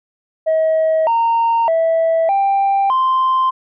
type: tone with pitch steps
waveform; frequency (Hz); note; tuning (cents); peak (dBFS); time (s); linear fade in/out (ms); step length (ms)
sine; 638 / 922 / 655 / 789 / 1043; D#5 / A#5 / E5 / G5 / C6; +43 / -19 / -11 / +11 / -6; -10; 0.46-3.51; 20; 610
effects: tanh soft clip ceiling -10 dBFS